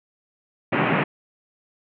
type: band-pass noise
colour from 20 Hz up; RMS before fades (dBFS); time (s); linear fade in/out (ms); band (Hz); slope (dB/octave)
pink; -21; 0.72-1.04; 10; 130 to 2700; 48
effects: none